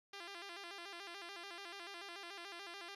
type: tone with vibrato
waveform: 5% pulse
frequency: 370 Hz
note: F#4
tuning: in tune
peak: -36 dBFS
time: 0.13-2.95 s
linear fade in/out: 5 ms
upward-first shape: square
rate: 6.9 Hz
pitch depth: 130 cents each way
effects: low-pass 7000 Hz 12 dB/octave